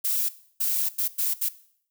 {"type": "noise bursts at uneven times", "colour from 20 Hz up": "violet", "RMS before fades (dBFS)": -25, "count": 5, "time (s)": [[0.04, 0.29], [0.6, 0.89], [0.98, 1.08], [1.18, 1.34], [1.41, 1.49]], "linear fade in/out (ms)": 10, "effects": ["noise-tail reverb RT60 0.6 s tail -17 dB re dry"]}